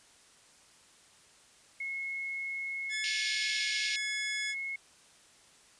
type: tone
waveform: sine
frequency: 2175 Hz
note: C#7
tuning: 33 cents flat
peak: -34 dBFS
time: 1.8-4.76 s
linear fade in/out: 5 ms
type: tone with pitch glide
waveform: 15% pulse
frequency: 1722 to 1701.2 Hz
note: A6 to G#6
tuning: -38 to +41 cents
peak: -29 dBFS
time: 2.89-4.55 s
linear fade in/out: 50 ms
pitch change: -21 cents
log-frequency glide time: 3.07-3.74 s
type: band-pass noise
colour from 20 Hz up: white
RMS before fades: -36 dBFS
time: 3.04-3.96 s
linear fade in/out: 0 ms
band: 2200 to 5800 Hz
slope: 96 dB/octave
effects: white hiss -60 dBFS RMS until 5.79 s + resampled to 22050 Hz